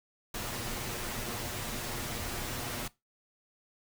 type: noise with comb filter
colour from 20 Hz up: pink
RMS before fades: -37 dBFS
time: 0.34-2.88 s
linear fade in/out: 5 ms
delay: 8.4 ms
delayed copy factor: +0.55
effects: noise-tail reverb RT60 0.2 s tail -19 dB re dry